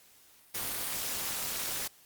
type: noise with amplitude modulation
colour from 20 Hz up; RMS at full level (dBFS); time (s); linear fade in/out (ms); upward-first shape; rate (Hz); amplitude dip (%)
white; -31; 0.54-1.88; 10; sine; 245; 85
effects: white hiss -60 dBFS RMS until 2.05 s + Opus 48 kbps